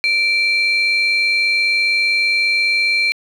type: tone pair together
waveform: sine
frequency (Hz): 2347 / 4182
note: D7 / C8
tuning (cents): -2 / -2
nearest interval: minor seventh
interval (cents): 1000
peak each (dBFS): -13 / -19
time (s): 0.04-3.12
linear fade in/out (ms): 0
effects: tanh soft clip ceiling -8 dBFS + 8-bit